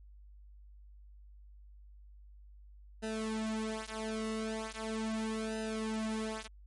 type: tone with flanger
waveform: sawtooth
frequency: 220 Hz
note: A3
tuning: in tune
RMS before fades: -37 dBFS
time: 3.02-6.48 s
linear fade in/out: 20 ms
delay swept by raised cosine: 0.89 to 5.79 ms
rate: 0.39 Hz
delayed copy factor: -1
effects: added 50 Hz sine -52 dBFS peak until 6.66 s + MP3 48 kbps